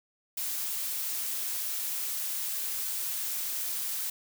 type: noise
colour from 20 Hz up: blue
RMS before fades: -33 dBFS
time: 0.37-4.1 s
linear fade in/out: 5 ms
effects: none